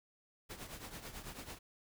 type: noise with tremolo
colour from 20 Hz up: pink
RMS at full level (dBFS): -45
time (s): 0.49-1.59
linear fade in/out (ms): 20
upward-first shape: triangle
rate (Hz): 9.1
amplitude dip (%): 75
effects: none